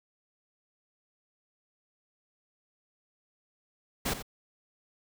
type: noise with echo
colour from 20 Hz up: pink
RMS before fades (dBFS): -30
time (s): 4.05-4.14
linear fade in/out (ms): 10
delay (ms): 86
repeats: 1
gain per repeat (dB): -11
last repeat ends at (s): 4.226
effects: none